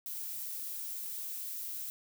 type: noise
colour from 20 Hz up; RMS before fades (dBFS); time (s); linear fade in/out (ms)
violet; -40; 0.06-1.9; 0
effects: none